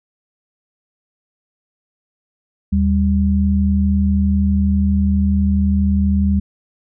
sine tone pair together, 77.76 / 198 Hz, D#2 / G3, 0 / +18 cents, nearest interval octave + major third, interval 1618 cents, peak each -15 dBFS, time 2.72-6.4 s, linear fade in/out 10 ms, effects none

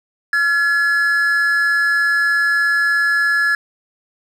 triangle tone pair together, 1376.8 / 1700 Hz, F6 / G#6, -25 / +40 cents, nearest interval major third, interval 365 cents, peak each -20 / -12 dBFS, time 0.33-3.55 s, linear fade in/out 2 ms, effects none

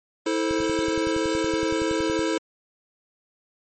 square chord, A minor, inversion second, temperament equal with one note detuned, 325.3 / 440 / 523.3 Hz, E4 / A4 / C5, -23 / 0 / 0 cents, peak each -25 / -28 / -30 dBFS, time 0.26-2.38 s, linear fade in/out 5 ms
click train, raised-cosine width 5 ms, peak -23 dBFS, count 19, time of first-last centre 0.51-2.192 s, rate 10.7 Hz
brown noise with exponential decay, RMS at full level -42 dBFS, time 0.59-0.85 s, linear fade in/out 0 ms, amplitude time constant 56 ms
violet noise, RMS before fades -38 dBFS, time 0.8-1.12 s, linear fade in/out 5 ms
effects MP3 32 kbps

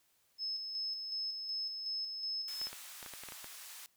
sine tone with tremolo, 5200 Hz, E8, 24 cents flat, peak -35 dBFS, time 0.38-2.7 s, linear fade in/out 50 ms, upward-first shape square, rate 2.7 Hz, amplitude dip 40%
white band-pass noise, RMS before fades -50 dBFS, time 2.48-3.86 s, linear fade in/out 0 ms, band 960 to 16000 Hz, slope 12 dB/octave
clicks, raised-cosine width 0.3 ms, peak -30 dBFS, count 10, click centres 2.615 / 2.67 / 2.73 / 3.028 / 3.062 / 3.137 / 3.236 / 3.287 / 3.322 / 3.444 s
effects white hiss -73 dBFS RMS until 3.96 s

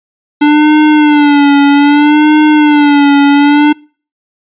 square tone with vibrato, 293.7 Hz, D4, in tune, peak -4 dBFS, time 0.41-3.73 s, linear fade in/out 10 ms, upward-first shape sine, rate 0.63 Hz, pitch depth 63 cents each way, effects noise-tail reverb RT60 0.4 s tail -25 dB re dry + resampled to 8000 Hz

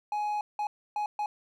triangle tone bursts at uneven times, 837 Hz, G#5, 13 cents sharp, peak -26 dBFS, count 4, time 0.12-0.41 / 0.59-0.67 / 0.96-1.06 / 1.19-1.26 s, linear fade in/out 2 ms, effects none

